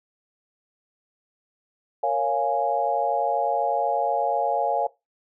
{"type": "chord", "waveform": "sine", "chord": "Bb minor seventh", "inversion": "none", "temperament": "equal", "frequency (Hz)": [466.2, 554.4, 698.5, 830.6], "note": ["Bb4", "Db5", "F5", "Ab5"], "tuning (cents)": [0, 0, 0, 0], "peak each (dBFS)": [-30, -26, -25, -25], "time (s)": [2.03, 4.87], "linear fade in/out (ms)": 5, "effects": ["noise-tail reverb RT60 0.2 s tail -19 dB re dry"]}